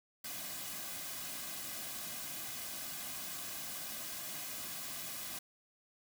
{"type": "noise with comb filter", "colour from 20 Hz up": "white", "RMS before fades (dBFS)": -43, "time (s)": [0.24, 5.39], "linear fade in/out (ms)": 5, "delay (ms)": 2.2, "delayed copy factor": -0.6, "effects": []}